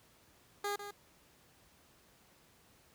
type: tone with echo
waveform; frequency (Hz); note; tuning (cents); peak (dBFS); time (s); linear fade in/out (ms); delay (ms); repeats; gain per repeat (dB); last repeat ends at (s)
15% pulse; 407.7; G#4; -32; -28; 0.64-0.76; 5; 150; 1; -9; 0.91
effects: pink hiss -65 dBFS RMS until 2.94 s + high-pass 60 Hz 12 dB/octave